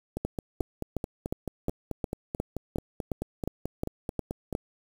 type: two click trains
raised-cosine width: 2 ms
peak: -18 / -15 dBFS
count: 21 / 13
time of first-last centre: 0.17-4.527 / 0.25-4.551 s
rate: 4.59 / 2.79 Hz
effects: 7-bit